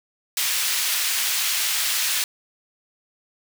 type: high-pass noise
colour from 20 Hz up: pink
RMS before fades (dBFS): -23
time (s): 0.37-2.24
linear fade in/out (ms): 2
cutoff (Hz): 2300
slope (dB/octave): 12
effects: none